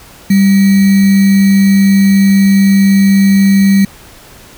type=tone with sample-and-hold; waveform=sine; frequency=196 Hz; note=G3; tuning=in tune; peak=-4 dBFS; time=0.3-3.85 s; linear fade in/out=5 ms; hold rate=2100 Hz; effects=pink hiss -37 dBFS RMS until 4.57 s